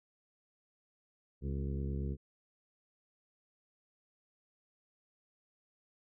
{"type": "harmonic tone with a mistuned harmonic", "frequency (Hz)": 68.9, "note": "C#2", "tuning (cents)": -10, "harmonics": [1, 2, 3, 4, 5, 6, 7], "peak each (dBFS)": [-36, -39, -43, -50, -48, -49, -55], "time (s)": [1.41, 2.17], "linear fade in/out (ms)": 50, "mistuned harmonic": 4, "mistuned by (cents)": -46, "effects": []}